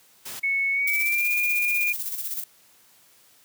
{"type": "noise", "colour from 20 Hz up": "white", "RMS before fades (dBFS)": -36, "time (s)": [0.25, 0.4], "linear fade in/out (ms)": 10}
{"type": "tone with pitch glide", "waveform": "sine", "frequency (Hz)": [2207, 2421], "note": ["C#7", "D#7"], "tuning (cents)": [-8, -48], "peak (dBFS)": -21, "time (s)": [0.43, 1.93], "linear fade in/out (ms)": 10, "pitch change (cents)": 160, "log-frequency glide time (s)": [0.72, 1.29]}
{"type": "noise with tremolo", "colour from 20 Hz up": "violet", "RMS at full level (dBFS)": -29, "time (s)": [0.87, 2.44], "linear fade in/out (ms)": 5, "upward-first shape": "square", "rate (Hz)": 16, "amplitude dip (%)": 50}
{"effects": ["white hiss -57 dBFS RMS until 3.44 s", "high-pass 80 Hz 12 dB/octave"]}